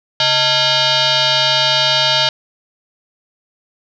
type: tone with frequency modulation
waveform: sine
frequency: 137.6 Hz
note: C#3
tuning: 12 cents flat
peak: -11 dBFS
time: 0.2-2.29 s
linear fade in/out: 2 ms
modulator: 762 Hz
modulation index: 5.9
effects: none